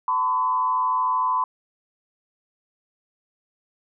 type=tone with frequency modulation; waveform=sine; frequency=1013 Hz; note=B5; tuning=44 cents sharp; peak=-19 dBFS; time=0.08-1.44 s; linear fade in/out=2 ms; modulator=113 Hz; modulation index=0.7; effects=none